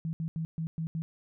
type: tone bursts at uneven times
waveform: sine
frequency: 161.9 Hz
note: E3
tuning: 31 cents flat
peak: -30 dBFS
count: 6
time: 0.05-0.13 / 0.2-0.28 / 0.36-0.45 / 0.58-0.67 / 0.78-0.87 / 0.95-1.02 s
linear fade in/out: 0 ms
effects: none